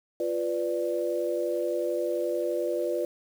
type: chord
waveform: sine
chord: B diminished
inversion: second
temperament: equal with one note detuned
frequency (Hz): 349.2 / 495.9 / 587.3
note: F4 / B4 / D5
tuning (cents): 0 / +7 / 0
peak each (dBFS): -30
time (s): 0.2-3.05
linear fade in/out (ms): 2
effects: 8-bit